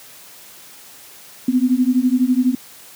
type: beating tone pair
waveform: sine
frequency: 246.9 / 258.9 Hz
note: B3 / C4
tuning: 0 / -18 cents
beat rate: 12 Hz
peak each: -16 dBFS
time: 1.48-2.55 s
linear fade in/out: 5 ms
effects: white hiss -42 dBFS RMS until 2.95 s + high-pass 100 Hz 12 dB/octave